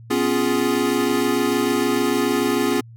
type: chord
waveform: square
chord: C# dominant seventh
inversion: third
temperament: equal with one note detuned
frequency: 250.5 / 277.2 / 349.2 / 415.3 Hz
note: B3 / C#4 / E#4 / G#4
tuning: +25 / 0 / 0 / 0 cents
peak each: -24 dBFS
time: 0.1-2.81 s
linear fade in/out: 10 ms
effects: added 115 Hz sine -39 dBFS peak until 2.96 s + AAC 64 kbps